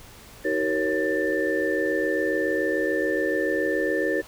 sine tone cluster, 315.4 / 382.4 / 469.6 / 549 / 1776 Hz, D#4 / G4 / A#4 / C#5 / A6, +24 / -43 / +13 / -17 / +16 cents, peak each -28 dBFS, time 0.44-4.22 s, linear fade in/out 20 ms, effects pink hiss -47 dBFS RMS until 4.27 s

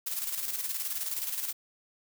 blue noise with tremolo, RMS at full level -32 dBFS, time 0.06-1.53 s, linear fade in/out 10 ms, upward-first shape square, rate 19 Hz, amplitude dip 50%, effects none

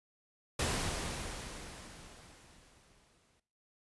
pink noise with exponential decay, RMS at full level -32 dBFS, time 0.59-3.4 s, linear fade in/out 5 ms, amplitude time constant 610 ms, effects noise-tail reverb RT60 0.5 s tail -18 dB re dry + resampled to 24000 Hz

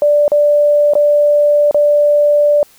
sine tone with dropouts, 587.3 Hz, D5, in tune, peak -7 dBFS, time 0.02-2.63 s, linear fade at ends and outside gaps 1 ms, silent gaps 0.28-0.318 / 0.936-0.953 / 1.711-1.745 s, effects white hiss -47 dBFS RMS until 2.78 s

